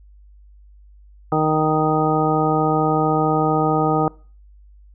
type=harmonic tone; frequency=155.56 Hz; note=D#3; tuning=in tune; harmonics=1 / 2 / 3 / 4 / 5 / 6 / 8; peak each=-22 / -22 / -22 / -27 / -21 / -29 / -24 dBFS; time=1.32-4.08 s; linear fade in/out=2 ms; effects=noise-tail reverb RT60 0.4 s tail -24 dB re dry + added 50 Hz sine -44 dBFS peak until 4.94 s